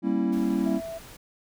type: chord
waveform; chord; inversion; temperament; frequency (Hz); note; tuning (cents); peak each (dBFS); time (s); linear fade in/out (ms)
triangle; G diminished seventh; none; equal with one note detuned; 196 / 233.1 / 271.8 / 329.6; G3 / Bb3 / Db4 / Fb4; 0 / 0 / -34 / 0; -26; 0.02-0.81; 50
type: noise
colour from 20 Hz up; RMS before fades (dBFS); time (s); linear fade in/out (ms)
pink; -46; 0.32-1.17; 10
type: tone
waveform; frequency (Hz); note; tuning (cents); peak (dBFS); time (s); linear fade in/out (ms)
sine; 660; E5; +2; -33; 0.65-0.99; 20
effects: none